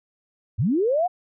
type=linear sweep; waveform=sine; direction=up; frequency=82.4 to 747 Hz; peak=-18 dBFS; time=0.58-1.08 s; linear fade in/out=20 ms; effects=none